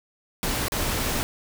pink noise with dropouts, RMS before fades -26 dBFS, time 0.43-1.23 s, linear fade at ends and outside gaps 0 ms, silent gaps 0.683-0.721 s, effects none

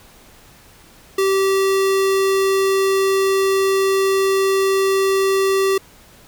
square tone, 387.4 Hz, G4, 20 cents flat, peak -15 dBFS, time 1.18-5.78 s, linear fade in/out 5 ms, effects pink hiss -47 dBFS RMS until 6.27 s

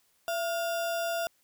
sine tone with sample-and-hold, 674 Hz, E5, 38 cents sharp, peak -28 dBFS, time 0.28-1.27 s, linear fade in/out 0 ms, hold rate 2100 Hz, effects white hiss -69 dBFS RMS until 1.43 s

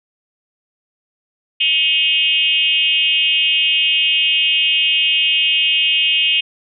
sine tone with frequency modulation, 2845 Hz, F7, 31 cents sharp, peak -12 dBFS, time 1.6-6.41 s, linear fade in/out 10 ms, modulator 310 Hz, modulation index 1.2, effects none

